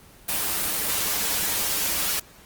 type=noise with comb filter; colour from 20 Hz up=white; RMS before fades=-25 dBFS; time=0.28-2.2 s; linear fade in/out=10 ms; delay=7.9 ms; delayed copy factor=-0.7; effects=pink hiss -50 dBFS RMS until 2.45 s + Opus 24 kbps